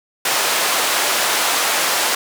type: band-pass noise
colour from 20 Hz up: pink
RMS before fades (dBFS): -18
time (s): 0.25-2.15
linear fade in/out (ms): 5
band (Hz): 660 to 14000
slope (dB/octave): 12
effects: none